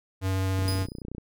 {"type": "tone with vibrato", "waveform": "square", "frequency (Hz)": 95, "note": "F#2", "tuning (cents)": 46, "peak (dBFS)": -25, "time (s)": [0.21, 0.87], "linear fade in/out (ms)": 50, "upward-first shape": "triangle", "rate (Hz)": 14, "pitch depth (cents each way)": 9}
{"type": "click train", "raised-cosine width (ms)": 3, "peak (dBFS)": -24, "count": 19, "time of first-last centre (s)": [0.59, 1.182], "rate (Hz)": 30.4}
{"type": "tone with exponential decay", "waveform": "sawtooth", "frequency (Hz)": 4978, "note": "D#8", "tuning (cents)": 0, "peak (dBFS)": -26, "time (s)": [0.68, 1.02], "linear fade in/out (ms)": 0, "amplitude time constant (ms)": 72}
{"effects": []}